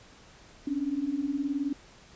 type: beating tone pair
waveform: sine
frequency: 269.3 / 288.3 Hz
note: C#4 / D4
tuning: -50 / -32 cents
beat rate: 19 Hz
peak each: -32 / -29 dBFS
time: 0.67-1.73 s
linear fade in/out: 5 ms
effects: pink hiss -54 dBFS RMS until 2.15 s + resampled to 16000 Hz